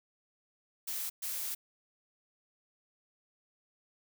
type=noise bursts at uneven times; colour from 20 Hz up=blue; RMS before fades=-37 dBFS; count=2; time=0.87-1.1 / 1.22-1.55 s; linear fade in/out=10 ms; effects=none